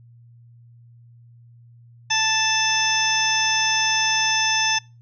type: harmonic tone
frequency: 880 Hz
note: A5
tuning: in tune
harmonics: 1 / 2 / 3 / 4 / 6 / 7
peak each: -25 / -25 / -25 / -25 / -25 / -25 dBFS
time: 2.1-4.79 s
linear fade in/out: 10 ms
type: click train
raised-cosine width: 0.3 ms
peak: -31 dBFS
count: 256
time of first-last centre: 2.69-4.314 s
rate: 157 Hz
effects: noise-tail reverb RT60 0.3 s tail -26 dB re dry + added 118 Hz sine -46 dBFS peak until 5.01 s